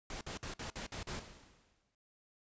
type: noise bursts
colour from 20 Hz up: pink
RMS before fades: -43 dBFS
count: 7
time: 0.1-1.194 s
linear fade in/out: 2 ms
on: 110 ms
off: 54 ms
type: noise with exponential decay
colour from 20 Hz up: pink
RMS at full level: -44 dBFS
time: 1.07-1.95 s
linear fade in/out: 2 ms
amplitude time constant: 190 ms
effects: noise-tail reverb RT60 0.4 s tail -22 dB re dry + resampled to 16000 Hz